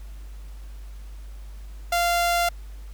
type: tone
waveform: sawtooth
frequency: 693 Hz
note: F5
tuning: 14 cents flat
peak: -16 dBFS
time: 1.92-2.49 s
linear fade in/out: 5 ms
effects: added 50 Hz sine -36 dBFS peak until 2.93 s + pink hiss -55 dBFS RMS until 2.93 s